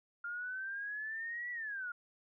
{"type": "exponential two-way sweep", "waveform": "sine", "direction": "up then down", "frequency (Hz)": [1400, 1963, 1400], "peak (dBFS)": -38, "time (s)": [0.24, 1.92], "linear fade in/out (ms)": 5, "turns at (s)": 1.51, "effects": []}